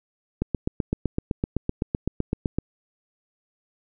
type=click train; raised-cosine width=3 ms; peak=-10 dBFS; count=18; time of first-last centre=0.42-2.586 s; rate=7.85 Hz; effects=none